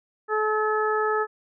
harmonic tone, 430 Hz, A4, 40 cents flat, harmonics 1 / 2 / 3 / 4, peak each -24 / -29 / -26 / -30 dBFS, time 0.28-1.27 s, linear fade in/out 50 ms, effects none

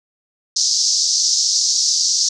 pink band-pass noise, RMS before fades -17 dBFS, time 0.56-2.29 s, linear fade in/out 5 ms, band 4700 to 6400 Hz, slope 48 dB/octave, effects none

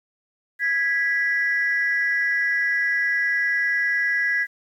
sine tone pair together, 1655 / 1964.8 Hz, G#6 / B6, -6 / -9 cents, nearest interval minor third, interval 297 cents, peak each -21 dBFS, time 0.59-4.47 s, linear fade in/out 50 ms, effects tanh soft clip ceiling -13 dBFS + 9-bit

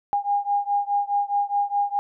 sine beating tone pair, 810 / 814.8 Hz, G#5 / G#5, -43 / -33 cents, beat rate 4.8 Hz, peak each -23 / -24 dBFS, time 0.13-1.99 s, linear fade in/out 0 ms, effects none

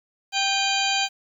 harmonic tone with a mistuned harmonic, 784 Hz, G5, in tune, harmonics 1 / 2 / 3 / 4 / 5 / 6 / 8 / 9, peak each -26 / -31 / -27 / -26 / -31 / -29 / -36 / -33 dBFS, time 0.32-1.09 s, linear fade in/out 50 ms, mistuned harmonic 3, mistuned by +70 cents, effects 9-bit

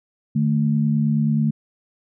sine tone pair together, 150.52 / 220 Hz, D3 / A3, +43 / 0 cents, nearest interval perfect fifth, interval 657 cents, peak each -19 dBFS, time 0.35-1.51 s, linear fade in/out 10 ms, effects none

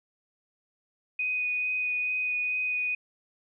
sine tone with vibrato, 2489 Hz, D#7, in tune, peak -26 dBFS, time 1.19-2.95 s, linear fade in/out 5 ms, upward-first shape sine, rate 2.3 Hz, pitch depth 10 cents each way, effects none

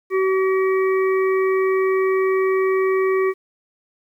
harmonic tone, 380 Hz, F#4, 46 cents sharp, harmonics 1 / 3 / 5 / 6, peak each -16 / -26 / -30 / -32 dBFS, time 0.1-3.34 s, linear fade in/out 50 ms, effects 9-bit

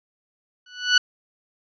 20% pulse tone with exponential growth, 1480 Hz, F#6, in tune, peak -6 dBFS, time 0.66-0.98 s, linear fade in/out 5 ms, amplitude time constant 69 ms, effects resampled to 16000 Hz

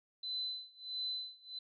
sine tone with tremolo, 4025 Hz, B7, 32 cents sharp, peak -35 dBFS, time 0.23-1.59 s, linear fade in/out 5 ms, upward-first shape sine, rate 1.5 Hz, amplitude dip 95%, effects none

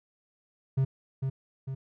triangle tone with echo, 133.4 Hz, C3, 34 cents sharp, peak -20 dBFS, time 0.77-0.85 s, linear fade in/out 10 ms, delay 450 ms, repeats 2, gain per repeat -5 dB, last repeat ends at 1.75 s, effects none

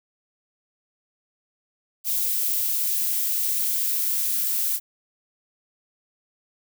violet noise with high-pass filter sweep, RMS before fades -24 dBFS, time 2.04-4.8 s, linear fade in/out 50 ms, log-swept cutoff 2300 to 1300 Hz, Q 1, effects none

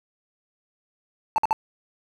triangle tone bursts, 880 Hz, A5, in tune, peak -15 dBFS, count 3, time 1.36-1.529 s, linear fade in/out 0 ms, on 21 ms, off 53 ms, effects none

